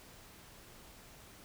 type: silence
effects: pink hiss -56 dBFS RMS until 1.44 s